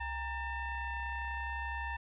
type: tone with frequency modulation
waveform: sine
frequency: 932.3 Hz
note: A#5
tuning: in tune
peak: -35 dBFS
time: 0-1.97 s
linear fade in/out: 10 ms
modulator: 868 Hz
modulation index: 1.5
effects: none

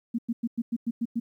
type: tone bursts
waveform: sine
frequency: 233.1 Hz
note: A#3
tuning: in tune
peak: -24 dBFS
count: 8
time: 0.14-1.2 s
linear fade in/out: 10 ms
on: 45 ms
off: 100 ms
effects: 11-bit

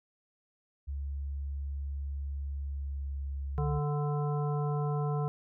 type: tone with pitch glide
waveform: sine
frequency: 70 to 69.32 Hz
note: C#2 to C#2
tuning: +18 to +1 cents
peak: -33 dBFS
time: 0.87-3.8 s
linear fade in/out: 20 ms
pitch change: -17 cents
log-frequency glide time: 2.64-3.13 s
type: harmonic tone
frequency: 146.83 Hz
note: D3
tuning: in tune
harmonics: 1 / 3 / 5 / 7 / 9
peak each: -29 / -37 / -40 / -42 / -46 dBFS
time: 3.58-5.28 s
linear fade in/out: 0 ms
effects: none

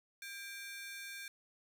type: ring-modulated tone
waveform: sawtooth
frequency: 1975.5 Hz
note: B6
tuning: in tune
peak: -38 dBFS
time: 0.22-1.28 s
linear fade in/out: 2 ms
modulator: 373 Hz
effects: none

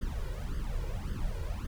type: noise with flanger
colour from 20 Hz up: brown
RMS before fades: -34 dBFS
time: 0.01-1.67 s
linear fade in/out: 10 ms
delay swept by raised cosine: 0.61 to 2.11 ms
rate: 1.8 Hz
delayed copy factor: +1
effects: none

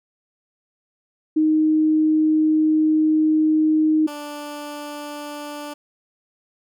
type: tone pair in turn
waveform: sine / 15% pulse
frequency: 311.1 / 293.6 Hz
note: D#4 / D4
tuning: 0 / 0 cents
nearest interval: minor second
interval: 100 cents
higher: first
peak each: -14 / -24 dBFS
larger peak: first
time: 1.36-4.07 / 4.07-5.74 s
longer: first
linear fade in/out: 10 ms
effects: none

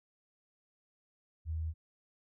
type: tone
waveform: sine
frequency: 80 Hz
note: D#2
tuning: 49 cents sharp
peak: -33 dBFS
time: 1.45-1.74 s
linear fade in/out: 50 ms
effects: none

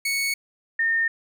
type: tone pair in turn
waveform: sawtooth / sine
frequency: 2217 / 1823.8 Hz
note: C#7 / A#6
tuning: 0 / -38 cents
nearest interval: minor third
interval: 338 cents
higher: first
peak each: -19 dBFS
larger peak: neither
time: 0.05-0.34 / 0.79-1.08 s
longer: neither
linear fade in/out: 5 ms
effects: none

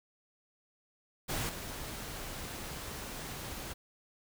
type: noise with level steps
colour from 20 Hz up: pink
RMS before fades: -35 / -42 dBFS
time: 1.28-3.74 s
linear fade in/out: 20 ms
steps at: 1.49 s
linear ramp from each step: 2 ms
effects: none

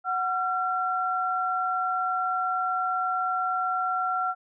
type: tone pair together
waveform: sine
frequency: 740 / 1364.2 Hz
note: F#5 / F6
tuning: 0 / -41 cents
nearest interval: major seventh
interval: 1059 cents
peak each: -28 / -26 dBFS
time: 0.04-4.35 s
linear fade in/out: 50 ms
effects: none

